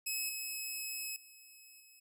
10% pulse tone with level steps, 2572 Hz, E7, 43 cents flat, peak -26 / -30 / -47 / -50 dBFS, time 0.06-2 s, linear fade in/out 10 ms, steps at 0.29 / 1.16 / 1.8 s, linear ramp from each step 2 ms, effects none

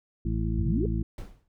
harmonic tone, 55 Hz, A1, in tune, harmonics 1 / 2 / 3 / 4 / 6, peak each -28 / -31 / -33 / -34 / -36 dBFS, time 0.25-1.03 s, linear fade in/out 5 ms
sine exponential sweep, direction up, 73.42 to 451.4 Hz, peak -26 dBFS, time 0.58-0.86 s, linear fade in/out 5 ms
brown noise with exponential decay, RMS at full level -33 dBFS, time 1.18-1.48 s, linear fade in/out 2 ms, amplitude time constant 65 ms
effects none

